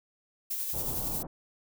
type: noise with tremolo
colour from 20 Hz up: violet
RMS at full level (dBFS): -32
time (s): 0.5-1.23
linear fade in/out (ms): 10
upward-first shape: sine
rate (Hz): 11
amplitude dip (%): 35
type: low-pass noise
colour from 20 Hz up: pink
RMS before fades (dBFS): -39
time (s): 0.73-1.27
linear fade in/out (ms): 5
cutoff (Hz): 990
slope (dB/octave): 24
effects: none